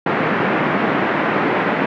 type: band-pass noise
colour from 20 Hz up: pink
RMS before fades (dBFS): -18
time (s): 0.06-1.86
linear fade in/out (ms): 5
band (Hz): 170 to 2200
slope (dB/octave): 24
effects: none